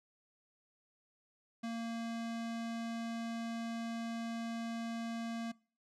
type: tone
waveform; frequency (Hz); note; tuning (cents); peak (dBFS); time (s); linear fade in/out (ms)
square; 230; A#3; -23; -38; 1.63-5.52; 10
effects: noise-tail reverb RT60 0.4 s tail -23 dB re dry + low-pass 7000 Hz 12 dB/octave